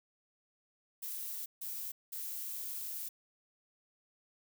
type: noise bursts at uneven times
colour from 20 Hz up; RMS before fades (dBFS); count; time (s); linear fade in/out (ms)
violet; -41; 3; 1.02-1.46 / 1.61-1.92 / 2.12-3.09; 10
effects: none